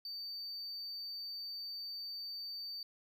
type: tone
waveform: triangle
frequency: 4595 Hz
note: D8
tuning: 39 cents flat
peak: -40 dBFS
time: 0.05-2.83 s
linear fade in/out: 2 ms
effects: none